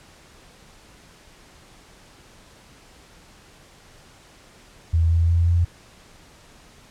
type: tone with pitch steps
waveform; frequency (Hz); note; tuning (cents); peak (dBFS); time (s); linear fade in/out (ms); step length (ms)
sine; 82.41 / 83.61 / 84.82 / 86.06; E2 / E2 / E2 / F2; 0 / +25 / +50 / -25; -15; 4.93-5.65; 10; 180
effects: pink hiss -50 dBFS RMS until 6.9 s + low-pass 9000 Hz 12 dB/octave

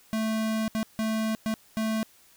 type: tone bursts at uneven times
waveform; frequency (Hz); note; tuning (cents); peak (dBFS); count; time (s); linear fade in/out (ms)
square; 220; A3; 0; -26; 5; 0.13-0.68 / 0.75-0.83 / 0.99-1.35 / 1.46-1.54 / 1.77-2.03; 0
effects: white hiss -58 dBFS RMS until 2.36 s

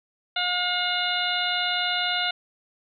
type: harmonic tone with a mistuned harmonic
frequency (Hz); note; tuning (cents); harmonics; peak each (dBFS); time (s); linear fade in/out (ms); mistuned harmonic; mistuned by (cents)
716; F5; +43; 1 / 2 / 3 / 4 / 5 / 6; -30 / -29 / -32 / -29 / -29 / -32; 0.36-2.31; 5; 6; -110
effects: none

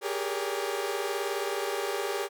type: tone cluster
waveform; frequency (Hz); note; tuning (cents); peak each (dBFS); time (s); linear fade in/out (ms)
sawtooth; 392.9 / 412 / 467.3 / 567; G4 / G#4 / A#4 / C#5; +4 / -14 / +4 / +39; -30 / -30 / -32 / -33; 0.01-2.29; 50
effects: none

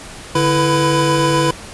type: tone cluster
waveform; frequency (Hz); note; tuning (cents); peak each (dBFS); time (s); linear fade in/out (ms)
square; 146 / 331.4 / 494.4 / 1002; D3 / E4 / B4 / B5; -10 / +9 / +2 / +25; -19; 0.35-1.51; 5
effects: pink hiss -34 dBFS RMS until 1.73 s + resampled to 24000 Hz

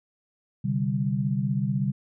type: chord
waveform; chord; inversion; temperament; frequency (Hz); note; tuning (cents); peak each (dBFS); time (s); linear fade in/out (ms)
sine; C suspended second; none; equal; 130.81 / 146.83 / 196; C3 / D3 / G3; 0 / 0 / 0; -27 / -28 / -27; 0.64-1.92; 10
effects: none

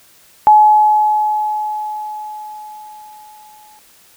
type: tone with exponential decay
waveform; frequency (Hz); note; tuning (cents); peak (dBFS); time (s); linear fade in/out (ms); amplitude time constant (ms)
sine; 850; G#5; +40; -3; 0.47-3.79; 0; 720
effects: white hiss -48 dBFS RMS until 4.16 s

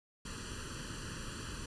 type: noise with comb filter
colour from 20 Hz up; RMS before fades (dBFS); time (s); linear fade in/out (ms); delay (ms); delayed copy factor
pink; -43; 0.25-1.66; 5; 0.68; +1
effects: resampled to 22050 Hz

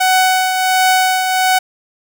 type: tone with tremolo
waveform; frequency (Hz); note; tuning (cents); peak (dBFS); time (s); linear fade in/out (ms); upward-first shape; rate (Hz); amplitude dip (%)
sawtooth; 747; F#5; +16; -5; 0-1.59; 10; triangle; 1.4; 50
effects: none

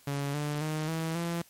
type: tone with pitch steps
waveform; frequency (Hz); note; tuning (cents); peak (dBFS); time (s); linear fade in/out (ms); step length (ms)
sawtooth; 141.2 / 147.88 / 154.87 / 162.2 / 169.87; C#3 / D3 / D#3 / E3 / F3; +32 / +12 / -8 / -28 / -48; -26; 0.07-1.42; 5; 270
effects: white hiss -59 dBFS RMS until 1.49 s + MP3 64 kbps

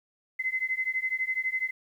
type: beating tone pair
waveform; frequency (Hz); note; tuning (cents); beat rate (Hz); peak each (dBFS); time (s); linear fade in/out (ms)
sine; 2044 / 2056; C7 / C7; -41 / -31; 12; -30; 0.39-1.71; 10
effects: 10-bit

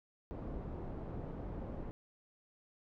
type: low-pass noise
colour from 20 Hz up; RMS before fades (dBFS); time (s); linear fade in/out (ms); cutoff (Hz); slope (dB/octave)
pink; -43; 0.31-1.91; 0; 600; 12
effects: none

